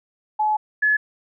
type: tone pair in turn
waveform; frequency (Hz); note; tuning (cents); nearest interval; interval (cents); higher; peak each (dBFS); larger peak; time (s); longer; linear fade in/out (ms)
sine; 854 / 1708; G#5 / G#6; +48 / +48; octave; 1200; second; -17 / -15; second; 0.39-0.57 / 0.82-0.97; first; 10
effects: none